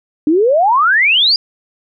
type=exponential sweep; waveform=sine; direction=up; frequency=289.8 to 4978 Hz; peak=-8 dBFS; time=0.27-1.36 s; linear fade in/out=2 ms; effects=none